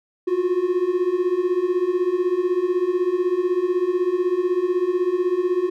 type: beating tone pair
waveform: triangle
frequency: 350 / 366 Hz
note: F4 / F#4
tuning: +4 / -19 cents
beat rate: 16 Hz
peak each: -21 / -18 dBFS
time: 0.27-5.7 s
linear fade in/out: 10 ms
effects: none